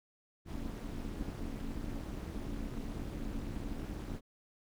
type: noise with amplitude modulation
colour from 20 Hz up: brown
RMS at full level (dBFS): -36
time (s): 0.45-4.21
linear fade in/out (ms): 50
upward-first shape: sine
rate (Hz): 250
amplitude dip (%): 95
effects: none